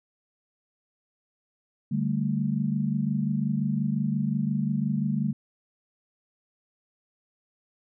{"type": "chord", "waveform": "sine", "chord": "D suspended fourth", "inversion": "none", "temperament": "equal with one note detuned", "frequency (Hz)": [146.83, 196, 221.7], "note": ["D3", "G3", "A3"], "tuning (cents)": [0, 0, 13], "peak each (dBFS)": -28, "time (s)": [1.91, 5.33], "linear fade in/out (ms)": 10, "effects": []}